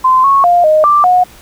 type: tone with pitch steps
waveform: sine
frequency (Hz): 1033 / 1102 / 702 / 619 / 1177 / 726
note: C6 / C#6 / F5 / D#5 / D6 / F#5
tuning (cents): -22 / -11 / +9 / -9 / +3 / -33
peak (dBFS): -5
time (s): 0.04-1.24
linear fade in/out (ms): 10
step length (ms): 200
effects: pink hiss -39 dBFS RMS until 1.41 s